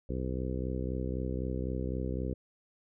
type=harmonic tone; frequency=63.9 Hz; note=C2; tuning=40 cents flat; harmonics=1 / 2 / 3 / 4 / 5 / 6 / 7 / 8; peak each=-35 / -38 / -40 / -41 / -42 / -43 / -43 / -44 dBFS; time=0.09-2.34 s; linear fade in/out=5 ms; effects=none